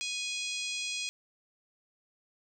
harmonic tone with a mistuned harmonic, 830.6 Hz, G#5, in tune, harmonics 3 / 4 / 5 / 6 / 7 / 8 / 9 / 10, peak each -37 / -39 / -41 / -43 / -44 / -45 / -46 / -47 dBFS, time 0.01-1.09 s, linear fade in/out 0 ms, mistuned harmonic 6, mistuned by -17 cents, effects 11-bit

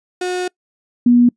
35% pulse / sine tone pair in turn, 362.6 / 242 Hz, F#4 / B3, -35 / -35 cents, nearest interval perfect fifth, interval 700 cents, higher first, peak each -17 / -7 dBFS, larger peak second, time 0.21-0.48 / 1.06-1.29 s, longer first, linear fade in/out 5 ms, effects noise-tail reverb RT60 0.1 s tail -25 dB re dry + resampled to 22050 Hz

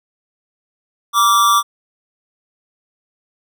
square tone with amplitude modulation, 1166 Hz, D6, 13 cents flat, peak -8 dBFS, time 1.13-1.63 s, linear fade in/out 50 ms, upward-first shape sine, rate 209 Hz, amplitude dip 60%, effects none

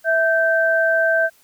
sine tone pair together, 655 / 1558.8 Hz, E5 / G6, -11 / -10 cents, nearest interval octave + minor third, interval 1501 cents, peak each -17 / -17 dBFS, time 0.04-1.3 s, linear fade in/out 50 ms, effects white hiss -55 dBFS RMS until 1.43 s

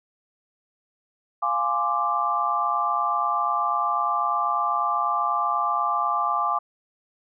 sine chord, D half-diminished seventh, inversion first, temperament equal, 698.5 / 830.6 / 1046.5 / 1174.7 Hz, F5 / Ab5 / C6 / D6, 0 / 0 / 0 / 0 cents, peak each -29 / -28 / -29 / -23 dBFS, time 1.42-6.59 s, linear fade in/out 10 ms, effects none

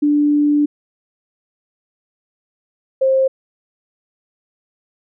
sine tone pair in turn, 293.7 / 530.2 Hz, D4 / C5, 0 / +23 cents, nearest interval minor seventh, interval 1023 cents, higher second, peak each -11 dBFS, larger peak neither, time 0.02-0.66 / 3.01-3.28 s, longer first, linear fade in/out 10 ms, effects none

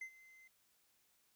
triangle tone with ADSR envelope, 2066 Hz, C7, 22 cents flat, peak -40 dBFS, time 0.01-0.48 s, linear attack 5 ms, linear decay 81 ms, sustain -18 dB, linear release 8 ms, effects white hiss -75 dBFS RMS until 1.35 s

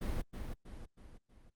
brown noise with echo, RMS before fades -35 dBFS, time 0.01-0.22 s, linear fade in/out 10 ms, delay 320 ms, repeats 4, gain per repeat -6 dB, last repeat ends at 1.5 s, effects Opus 24 kbps

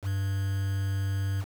triangle tone with quantisation, 97.7 Hz, G2, 5 cents flat, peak -24 dBFS, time 0.02-1.45 s, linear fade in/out 50 ms, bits 7, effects none

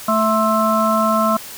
harmonic tone with a mistuned harmonic, 220 Hz, A3, in tune, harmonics 1 / 3 / 5 / 6, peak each -19 / -19 / -19 / -19 dBFS, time 0.08-1.37 s, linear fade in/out 5 ms, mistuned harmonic 5, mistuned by -65 cents, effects white hiss -34 dBFS RMS until 1.57 s

